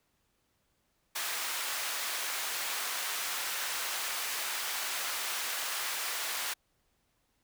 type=high-pass noise; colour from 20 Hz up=pink; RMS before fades=-35 dBFS; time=1.15-6.54 s; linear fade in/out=10 ms; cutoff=1100 Hz; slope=12 dB/octave; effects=pink hiss -75 dBFS RMS until 7.43 s